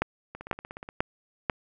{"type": "two click trains", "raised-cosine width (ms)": 0.5, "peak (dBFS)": [-9, -24], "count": [4, 10], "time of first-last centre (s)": [[0.02, 1.498], [0.35, 0.889]], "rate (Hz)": [2.03, 16.7], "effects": []}